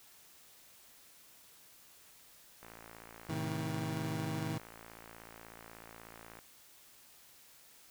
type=click train; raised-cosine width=0.5 ms; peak=-35 dBFS; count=213; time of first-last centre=2.63-6.389 s; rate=56.4 Hz
type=chord; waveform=25% pulse; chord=A diminished; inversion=none; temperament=just; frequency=110 / 132 / 158.4 Hz; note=A2 / C3 / Eb3; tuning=0 / +16 / +31 cents; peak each=-37 / -39 / -34 dBFS; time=3.29-4.58 s; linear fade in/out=5 ms
effects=white hiss -60 dBFS RMS until 7.9 s